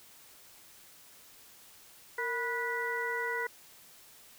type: harmonic tone with a mistuned harmonic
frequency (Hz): 489.7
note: B4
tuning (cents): -15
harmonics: 1 / 2 / 3 / 4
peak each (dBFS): -37 / -38 / -37 / -35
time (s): 2.18-3.47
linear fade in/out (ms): 5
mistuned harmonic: 1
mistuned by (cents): -94
effects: white hiss -56 dBFS RMS until 4.38 s